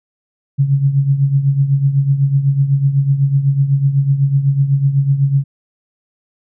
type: tone with tremolo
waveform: sine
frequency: 138.59 Hz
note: C#3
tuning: in tune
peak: -7 dBFS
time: 0.58-5.44 s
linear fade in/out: 20 ms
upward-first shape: triangle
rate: 8 Hz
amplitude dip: 75%
effects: none